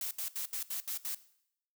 blue noise bursts, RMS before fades -37 dBFS, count 7, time 0.01-1.148 s, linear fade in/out 2 ms, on 100 ms, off 73 ms, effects noise-tail reverb RT60 0.7 s tail -17 dB re dry

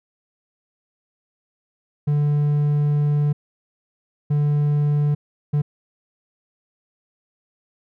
triangle tone bursts at uneven times, 146.83 Hz, D3, in tune, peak -14 dBFS, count 3, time 2.07-3.33 / 4.3-5.15 / 5.53-5.62 s, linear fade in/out 10 ms, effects none

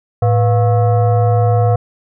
sine tone with frequency modulation, 109.2 Hz, A2, 13 cents flat, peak -9 dBFS, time 0.22-1.76 s, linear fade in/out 5 ms, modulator 600 Hz, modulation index 0.82, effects none

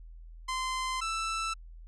sawtooth tone pair in turn, 1036 / 1324.6 Hz, C6 / E6, -17 / +8 cents, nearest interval major third, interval 425 cents, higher second, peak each -27 dBFS, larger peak neither, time 0.48-1.01 / 1.01-1.54 s, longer neither, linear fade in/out 10 ms, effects added 41 Hz sine -45 dBFS peak until 1.87 s + resampled to 22050 Hz

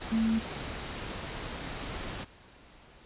sine tone in noise, 223.9 Hz, A3, 30 cents sharp, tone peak -24 dBFS, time 0.11-0.4 s, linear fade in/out 20 ms, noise pink, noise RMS -38 dBFS, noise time 0-2.25 s, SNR +11 dB, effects pink hiss -55 dBFS RMS until 3.05 s + resampled to 8000 Hz

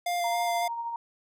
square tone with vibrato, 698.5 Hz, F5, in tune, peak -27 dBFS, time 0.06-0.68 s, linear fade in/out 5 ms, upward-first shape square, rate 3.6 Hz, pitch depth 10 cents each way
sine tone with tremolo, 932.3 Hz, A#5, in tune, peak -29 dBFS, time 0.24-0.96 s, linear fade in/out 2 ms, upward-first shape sine, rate 13 Hz, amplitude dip 40%
effects none

